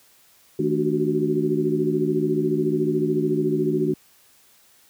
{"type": "tone cluster", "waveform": "sine", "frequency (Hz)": [158, 219, 292.3, 365.5, 379.4], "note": ["D#3", "A3", "D4", "F#4", "F#4"], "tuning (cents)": [27, -8, -8, -21, 43], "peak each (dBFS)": [-27, -28, -25, -23, -27], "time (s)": [0.59, 3.94], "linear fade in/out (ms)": 5, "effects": ["white hiss -56 dBFS RMS until 4.89 s", "high-pass 60 Hz 12 dB/octave"]}